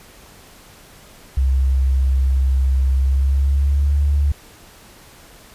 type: tone with pitch glide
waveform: sine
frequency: 66.2 to 71.78 Hz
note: C2 to D2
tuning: +21 to -39 cents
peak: -13 dBFS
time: 1.37-4.32 s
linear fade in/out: 5 ms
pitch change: +140 cents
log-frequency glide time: 2.94-3.97 s
effects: pink hiss -45 dBFS RMS until 5.54 s + resampled to 32000 Hz